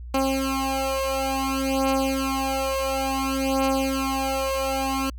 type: beating tone pair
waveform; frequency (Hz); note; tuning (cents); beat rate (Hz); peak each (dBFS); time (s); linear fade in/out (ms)
15% pulse; 268 / 268.57; C4 / C4; +42 / +45; 0.57; -19; 0.14-5.1; 5
effects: added 60 Hz sine -34 dBFS peak until 5.18 s